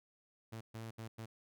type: tone bursts at uneven times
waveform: sawtooth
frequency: 112.8 Hz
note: A2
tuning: 44 cents sharp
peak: -40 dBFS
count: 4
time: 0.52-0.61 / 0.74-0.91 / 0.98-1.08 / 1.18-1.26 s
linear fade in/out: 10 ms
effects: none